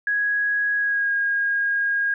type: tone with pitch glide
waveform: sine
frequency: 1661.2 to 1630.8 Hz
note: G#6 to G#6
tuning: 0 to -32 cents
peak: -19 dBFS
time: 0.07-2.14 s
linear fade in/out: 2 ms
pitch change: -32 cents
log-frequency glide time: 0.76-1.12 s
effects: none